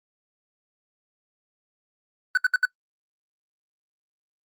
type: tone bursts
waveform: triangle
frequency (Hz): 1500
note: F#6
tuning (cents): +23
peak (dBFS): -14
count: 4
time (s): 2.35-2.653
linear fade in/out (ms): 2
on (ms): 24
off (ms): 69
effects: noise-tail reverb RT60 0.1 s tail -22 dB re dry + Opus 24 kbps